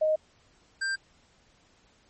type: tone pair in turn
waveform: sine / square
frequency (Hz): 622 / 1575.1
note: D#5 / G6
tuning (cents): -1 / +8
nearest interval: octave + major third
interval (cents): 1609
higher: second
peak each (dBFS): -21 / -28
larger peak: first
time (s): 0.01-0.16 / 0.81-0.96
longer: neither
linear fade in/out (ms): 10
effects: pink hiss -63 dBFS RMS until 2.09 s + MP3 32 kbps